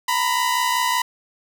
sawtooth tone pair together, 932.3 / 997.6 Hz, A#5 / B5, 0 / +17 cents, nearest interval minor second, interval 117 cents, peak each -20 / -16 dBFS, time 0.08-1.02 s, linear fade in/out 5 ms, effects none

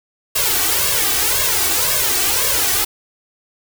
white noise with flanger, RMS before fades -17 dBFS, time 0.35-2.85 s, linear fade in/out 10 ms, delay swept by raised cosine 1.8 to 2.66 ms, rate 1.9 Hz, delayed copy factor +1, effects none

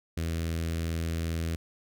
sawtooth tone with notch filter, 82.4 Hz, E2, in tune, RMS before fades -31 dBFS, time 0.17-1.56 s, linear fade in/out 5 ms, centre 890 Hz, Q 0.9, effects none

